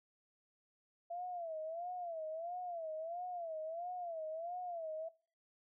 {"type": "tone with vibrato", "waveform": "sine", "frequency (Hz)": 674, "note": "E5", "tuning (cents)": 38, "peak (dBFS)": -40, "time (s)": [1.1, 5.09], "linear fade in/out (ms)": 10, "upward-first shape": "sine", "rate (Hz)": 1.5, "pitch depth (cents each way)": 130, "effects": ["noise-tail reverb RT60 0.4 s tail -23 dB re dry"]}